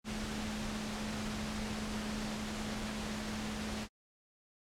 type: tone in noise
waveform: sine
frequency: 214.1 Hz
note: A3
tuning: 47 cents flat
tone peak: -39 dBFS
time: 0.04-3.88 s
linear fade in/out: 50 ms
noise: pink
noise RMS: -41 dBFS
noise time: 0.04-3.88 s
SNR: -1 dB
effects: low-pass 7000 Hz 12 dB/octave + AAC 64 kbps